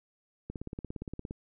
click train, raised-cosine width 3 ms, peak -25 dBFS, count 15, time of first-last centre 0.5-1.309 s, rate 17.3 Hz, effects none

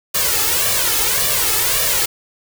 white noise with flanger, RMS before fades -17 dBFS, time 0.14-2.06 s, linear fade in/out 10 ms, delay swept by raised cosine 1.7 to 2.35 ms, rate 1.8 Hz, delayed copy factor +0.8, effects none

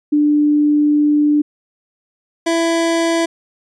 sine / 25% pulse tone pair in turn, 296.2 / 332.5 Hz, D4 / E4, +15 / +15 cents, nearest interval major second, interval 200 cents, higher second, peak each -10 dBFS, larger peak neither, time 0.12-1.42 / 2.46-3.26 s, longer first, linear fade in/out 10 ms, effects resampled to 22050 Hz

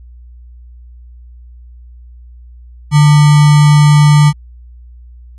sine tone with sample-and-hold, 148.3 Hz, D3, 17 cents sharp, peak -3 dBFS, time 2.91-4.33 s, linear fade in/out 50 ms, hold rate 1050 Hz, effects added 60 Hz sine -33 dBFS peak until 5.38 s + resampled to 24000 Hz

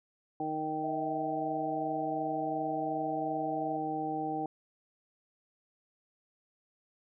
harmonic tone, 155.56 Hz, D#3, in tune, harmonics 1 / 2 / 3 / 4 / 5, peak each -45 / -36 / -41 / -45 / -34 dBFS, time 0.4-4.46 s, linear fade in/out 2 ms
sine tone, 645 Hz, E5, 38 cents flat, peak -37 dBFS, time 0.83-3.77 s, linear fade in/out 10 ms
effects none

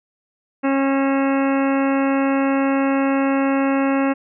harmonic tone with a mistuned harmonic, 272.6 Hz, C#4, 29 cents flat, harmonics 1 / 2 / 3 / 4 / 5 / 6 / 7 / 8 / 9 / 10, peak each -17 / -23 / -27 / -29 / -31 / -33 / -34 / -35 / -36 / -37 dBFS, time 0.63-4.14 s, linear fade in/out 20 ms, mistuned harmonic 9, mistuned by +67 cents, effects none

